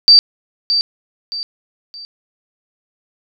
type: tone with echo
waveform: sine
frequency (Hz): 4646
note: D8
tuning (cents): -20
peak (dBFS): -3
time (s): 0.08-0.19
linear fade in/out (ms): 0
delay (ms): 620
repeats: 3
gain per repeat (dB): -9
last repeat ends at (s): 2.05
effects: none